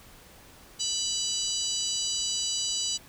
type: harmonic tone with a mistuned harmonic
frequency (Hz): 987.8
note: B5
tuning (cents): 0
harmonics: 3 / 4 / 5 / 6 / 7 / 8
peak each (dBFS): -34 / -34 / -34 / -34 / -37 / -34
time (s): 0.79-2.98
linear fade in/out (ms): 20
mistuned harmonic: 5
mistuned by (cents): -62
effects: pink hiss -52 dBFS RMS until 3.08 s